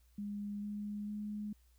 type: tone with pitch steps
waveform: sine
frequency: 204.7 / 207 / 209.2 Hz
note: G#3 / G#3 / G#3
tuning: -25 / -5 / +13 cents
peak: -38 dBFS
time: 0.18-1.53 s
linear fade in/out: 5 ms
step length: 450 ms
effects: added 60 Hz sine -64 dBFS peak until 1.78 s + white hiss -75 dBFS RMS until 1.78 s